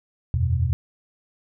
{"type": "chord", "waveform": "sine", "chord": "E suspended second", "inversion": "none", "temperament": "just", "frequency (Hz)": [82.41, 92.71, 123.61], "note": ["E2", "F#2", "B2"], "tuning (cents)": [0, 4, 2], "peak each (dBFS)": [-22, -25, -23], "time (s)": [0.34, 0.73], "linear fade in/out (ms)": 0, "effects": []}